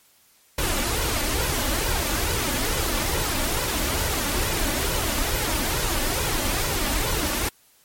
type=noise with flanger; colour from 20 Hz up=pink; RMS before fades=-24 dBFS; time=0.58-7.49 s; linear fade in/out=5 ms; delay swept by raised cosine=2 to 3.5 ms; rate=2.3 Hz; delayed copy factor=+0.55; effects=white hiss -58 dBFS RMS until 7.84 s + MP3 64 kbps